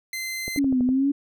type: tone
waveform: sawtooth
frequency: 2070 Hz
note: C7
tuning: 19 cents flat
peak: -25 dBFS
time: 0.13-0.59 s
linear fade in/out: 2 ms
type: click train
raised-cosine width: 2 ms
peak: -20 dBFS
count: 6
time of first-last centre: 0.48-0.89 s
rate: 12.2 Hz
type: exponential two-way sweep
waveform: sine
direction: down then up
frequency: 286.3 to 246.9 to 286.3 Hz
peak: -18 dBFS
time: 0.57-1.12 s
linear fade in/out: 10 ms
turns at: 0.82 s
effects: none